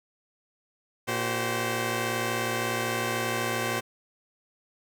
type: tone cluster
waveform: 10% pulse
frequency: 116.3 / 381.7 / 522 Hz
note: A#2 / G4 / C5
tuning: -4 / -46 / -4 cents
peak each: -23 dBFS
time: 1.07-3.81 s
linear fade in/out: 20 ms
effects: none